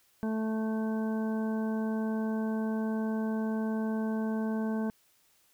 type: harmonic tone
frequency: 219.7 Hz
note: A3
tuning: 2 cents flat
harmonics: 1 / 2 / 3 / 4 / 5 / 7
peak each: -29 / -38 / -42 / -44 / -49 / -47 dBFS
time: 0.23-4.9 s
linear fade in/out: 0 ms
effects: white hiss -67 dBFS RMS until 5.53 s